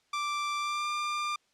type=tone with pitch glide; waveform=sawtooth; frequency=1174.7 to 1195.2 Hz; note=D6 to D6; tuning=0 to +30 cents; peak=-26 dBFS; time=0.13-1.36 s; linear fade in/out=5 ms; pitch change=+30 cents; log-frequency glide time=0.58-0.89 s; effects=white hiss -70 dBFS RMS until 1.53 s + low-pass 6000 Hz 12 dB/octave